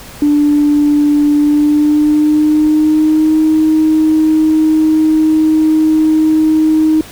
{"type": "tone with pitch glide", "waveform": "sine", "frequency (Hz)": [293.7, 313], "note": ["D4", "D#4"], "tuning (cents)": [0, 10], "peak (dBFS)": -6, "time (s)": [0.22, 7.01], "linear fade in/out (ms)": 2, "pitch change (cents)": 110, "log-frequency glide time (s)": [1.35, 3.38], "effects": ["tanh soft clip ceiling -2 dBFS", "pink hiss -33 dBFS RMS until 7.11 s"]}